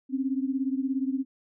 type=beating tone pair; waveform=sine; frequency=261.6 / 278.6 Hz; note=C4 / C#4; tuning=0 / +9 cents; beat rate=17 Hz; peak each=-27 / -30 dBFS; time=0.09-1.25 s; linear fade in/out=50 ms; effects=none